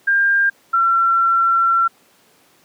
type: tone pair in turn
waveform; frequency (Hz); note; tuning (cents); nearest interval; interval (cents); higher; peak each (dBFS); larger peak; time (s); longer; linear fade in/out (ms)
sine; 1600 / 1356.6; G6 / E6; +35 / +49; minor third; 286; first; -12; neither; 0.07-0.5 / 0.73-1.88; second; 10
effects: pink hiss -54 dBFS RMS until 2.64 s + high-pass 200 Hz 12 dB/octave